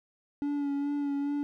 triangle tone with vibrato, 285.1 Hz, C#4, 49 cents sharp, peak -26 dBFS, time 0.42-1.43 s, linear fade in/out 0 ms, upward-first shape sine, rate 2.4 Hz, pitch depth 24 cents each way, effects none

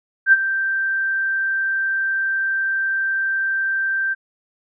sine tone with ADSR envelope, 1568 Hz, G6, in tune, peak -6 dBFS, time 0.26-4.15 s, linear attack 64 ms, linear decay 33 ms, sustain -12 dB, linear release 26 ms, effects none

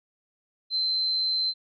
sine tone, 4092 Hz, C8, 39 cents flat, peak -23 dBFS, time 0.7-1.54 s, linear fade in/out 50 ms, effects none

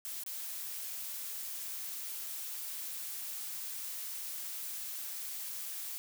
blue noise with dropouts, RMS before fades -41 dBFS, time 0.05-5.98 s, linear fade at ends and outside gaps 0 ms, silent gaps 0.236-0.263 s, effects none

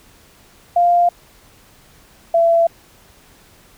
sine tone pair in turn, 698.5 / 671.6 Hz, F5 / E5, 0 / +32 cents, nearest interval minor second, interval 68 cents, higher first, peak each -10 / -10 dBFS, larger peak neither, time 0.76-1.09 / 2.34-2.67 s, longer neither, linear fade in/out 5 ms, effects pink hiss -49 dBFS RMS until 3.77 s

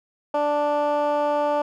15% pulse tone with band-pass filter, 293.7 Hz, D4, in tune, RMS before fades -22 dBFS, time 0.34-1.62 s, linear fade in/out 5 ms, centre 700 Hz, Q 2, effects none

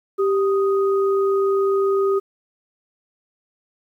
sine tone pair together, 392 / 1244.5 Hz, G4 / D#6, 0 / 0 cents, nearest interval octave + minor sixth, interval 2000 cents, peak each -16 / -26 dBFS, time 0.18-2.2 s, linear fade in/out 20 ms, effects 9-bit

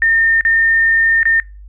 sine tone with dropouts, 1817 Hz, A#6, 45 cents flat, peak -9 dBFS, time 0.02-1.4 s, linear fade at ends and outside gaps 1 ms, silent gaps 0.41-0.45 / 1.231-1.254 s, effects noise-tail reverb RT60 0.3 s tail -25 dB re dry + added 50 Hz sine -33 dBFS peak until 1.68 s

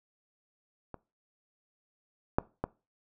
clicks, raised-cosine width 1 ms, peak -27 / -10 / -16 dBFS, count 3, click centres 0.943 / 2.385 / 2.64 s, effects noise-tail reverb RT60 0.3 s tail -21 dB re dry

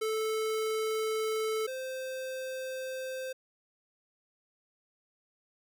square tone pair in turn, 437.8 / 520.6 Hz, A4 / C5, -9 / -9 cents, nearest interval minor third, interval 300 cents, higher second, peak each -30 / -36 dBFS, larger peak first, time 0.01-1.67 / 1.67-3.33 s, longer neither, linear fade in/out 10 ms, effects none

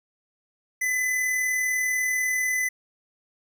square tone with amplitude modulation, 2011 Hz, B6, 31 cents sharp, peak -22 dBFS, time 0.81-2.69 s, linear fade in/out 10 ms, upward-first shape sine, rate 40.1 Hz, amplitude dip 30%, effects none

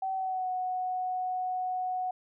sine tone with pitch glide, 764 to 737.5 Hz, G5 to F#5, -45 to -6 cents, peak -29 dBFS, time 0.02-2.11 s, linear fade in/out 5 ms, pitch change -61 cents, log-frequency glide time 0.14-0.49 s, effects none

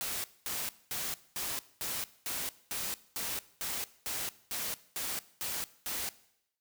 white noise bursts, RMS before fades -36 dBFS, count 14, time 0.01-6.09 s, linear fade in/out 0 ms, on 230 ms, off 220 ms, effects noise-tail reverb RT60 0.8 s tail -19 dB re dry

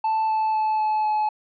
triangle tone with pitch steps, 880 / 873.4 / 866.9 / 860.4 / 854 Hz, A5 / A5 / A5 / A5 / G#5, 0 / -13 / -26 / -39 / +48 cents, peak -17 dBFS, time 0.04-1.29 s, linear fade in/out 5 ms, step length 250 ms, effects tanh soft clip ceiling -13 dBFS + resampled to 11025 Hz

